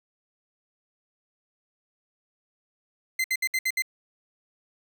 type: tone bursts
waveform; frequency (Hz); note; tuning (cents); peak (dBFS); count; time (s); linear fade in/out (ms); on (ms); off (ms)
40% pulse; 2066; C7; -22; -22; 6; 3.19-3.822; 5; 52; 64
effects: none